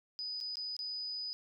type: tone with dropouts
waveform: sine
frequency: 4978 Hz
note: D#8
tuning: in tune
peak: -37 dBFS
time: 0.19-1.33 s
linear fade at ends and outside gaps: 0 ms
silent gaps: 0.403-0.41 / 0.556-0.57 / 0.766-0.791 s
effects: none